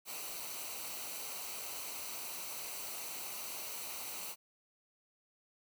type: noise with comb filter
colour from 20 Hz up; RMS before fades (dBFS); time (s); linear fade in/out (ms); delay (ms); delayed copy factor
white; -43; 0.05-4.36; 50; 0.58; -0.6
effects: none